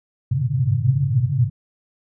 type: band-pass noise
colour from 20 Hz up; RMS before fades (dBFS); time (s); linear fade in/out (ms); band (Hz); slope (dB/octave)
white; -19; 0.31-1.5; 5; 100 to 140; 96
effects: none